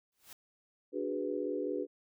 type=noise with exponential growth; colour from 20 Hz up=white; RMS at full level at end=-47 dBFS; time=0.12-0.33 s; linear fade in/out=2 ms; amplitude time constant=44 ms
type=chord; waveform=sine; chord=G# half-diminished seventh; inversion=second; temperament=equal; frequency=293.7 / 370 / 415.3 / 493.9 Hz; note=D4 / F#4 / G#4 / B4; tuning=0 / 0 / 0 / 0 cents; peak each=-38 dBFS; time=0.92-1.87 s; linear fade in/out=50 ms
effects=none